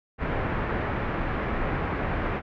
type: low-pass noise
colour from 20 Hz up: pink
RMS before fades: -28 dBFS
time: 0.18-2.42 s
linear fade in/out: 50 ms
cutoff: 2100 Hz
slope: 24 dB/octave
effects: none